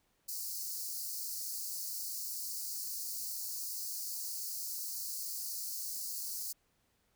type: high-pass noise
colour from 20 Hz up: white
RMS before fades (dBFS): -40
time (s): 0.28-6.53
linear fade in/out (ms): 10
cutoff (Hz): 4300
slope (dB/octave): 96
effects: pink hiss -75 dBFS RMS until 7.15 s